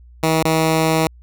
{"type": "tone with dropouts", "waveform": "10% pulse", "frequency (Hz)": 160, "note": "D#3", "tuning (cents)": 49, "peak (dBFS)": -6, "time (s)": [0.23, 1.07], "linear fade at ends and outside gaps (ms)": 2, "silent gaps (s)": [0.426, 0.452], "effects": ["added 60 Hz sine -41 dBFS peak until 1.22 s"]}